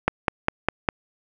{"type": "click train", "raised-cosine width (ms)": 0.5, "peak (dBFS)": -3, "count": 5, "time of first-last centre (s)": [0.08, 0.888], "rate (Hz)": 4.95, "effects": []}